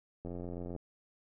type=click train; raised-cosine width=2 ms; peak=-29 dBFS; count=46; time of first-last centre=0.25-0.763 s; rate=87.7 Hz; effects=none